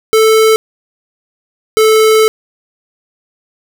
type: tone pair in turn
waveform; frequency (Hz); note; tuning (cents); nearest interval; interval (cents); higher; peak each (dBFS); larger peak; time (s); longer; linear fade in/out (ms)
square; 440 / 437; A4 / A4; 0 / -12; unison; 12; first; -6; neither; 0.13-0.56 / 1.77-2.28; second; 0
effects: none